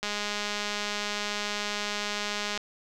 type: click train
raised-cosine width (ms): 0.2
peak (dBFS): -14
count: 528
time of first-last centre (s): 0.03-2.576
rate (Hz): 207
effects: none